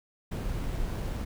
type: noise with sample-and-hold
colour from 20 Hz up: brown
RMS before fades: -32 dBFS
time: 0.31-1.25 s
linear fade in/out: 10 ms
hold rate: 11025 Hz
effects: none